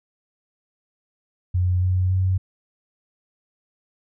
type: tone with pitch steps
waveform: sine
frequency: 90.4 / 91.93 / 93.48 Hz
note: F#2 / F#2 / F#2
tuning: -40 / -11 / +18 cents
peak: -17 dBFS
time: 1.54-2.38 s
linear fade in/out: 10 ms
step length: 280 ms
effects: none